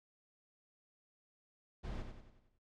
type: noise with echo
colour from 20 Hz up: brown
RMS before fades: -41 dBFS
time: 1.83-2.03 s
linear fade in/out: 20 ms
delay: 93 ms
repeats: 6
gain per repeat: -6 dB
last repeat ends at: 2.588 s
effects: low-pass 5000 Hz 12 dB/octave